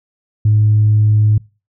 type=tone; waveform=sine; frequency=106.5 Hz; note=G#2; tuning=44 cents sharp; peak=-7 dBFS; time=0.45-1.38 s; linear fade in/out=5 ms; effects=noise-tail reverb RT60 0.3 s tail -23 dB re dry + tanh soft clip ceiling -4 dBFS